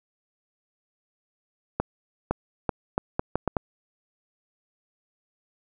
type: accelerating click train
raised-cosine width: 1 ms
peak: -9 dBFS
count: 8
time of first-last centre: 1.8-3.568 s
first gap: 510 ms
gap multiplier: 0.75
effects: none